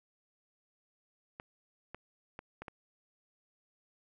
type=clicks; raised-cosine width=0.5 ms; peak=-28 dBFS; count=5; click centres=1.399 / 1.946 / 2.391 / 2.62 / 2.682 s; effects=none